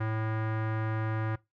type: tone with low-pass filter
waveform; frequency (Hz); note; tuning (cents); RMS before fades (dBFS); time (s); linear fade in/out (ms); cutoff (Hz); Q
square; 110; A2; 0; -31; 0-1.36; 10; 1600; 2.3
effects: noise-tail reverb RT60 0.2 s tail -21 dB re dry